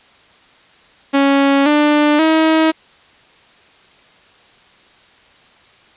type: tone with pitch steps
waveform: sawtooth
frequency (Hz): 277.2 / 297.1 / 318.4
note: C#4 / D4 / D#4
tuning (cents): 0 / +20 / +40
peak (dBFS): -6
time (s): 1.13-2.72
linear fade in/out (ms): 20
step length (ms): 530
effects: white hiss -48 dBFS RMS until 5.96 s + resampled to 8000 Hz